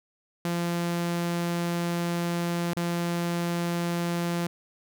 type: tone with dropouts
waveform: sawtooth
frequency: 172 Hz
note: F3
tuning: 26 cents flat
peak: -22 dBFS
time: 0.45-4.47 s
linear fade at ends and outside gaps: 2 ms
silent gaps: 2.734-2.767 s
effects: none